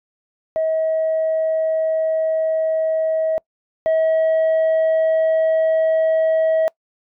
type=tone pair in turn; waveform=sine; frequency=639 / 641.4 Hz; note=D#5 / E5; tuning=+46 / -48 cents; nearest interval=unison; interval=6 cents; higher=second; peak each=-15 / -11 dBFS; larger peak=second; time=0.56-3.38 / 3.86-6.68 s; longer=neither; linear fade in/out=0 ms; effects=noise-tail reverb RT60 0.1 s tail -26 dB re dry + tanh soft clip ceiling -13 dBFS